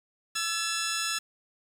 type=tone pair together; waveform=10% pulse; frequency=1333 / 1714 Hz; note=E6 / A6; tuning=+19 / -46 cents; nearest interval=major third; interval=435 cents; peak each=-22 dBFS; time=0.35-1.19 s; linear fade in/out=10 ms; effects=low-pass 10000 Hz 12 dB/octave + 8-bit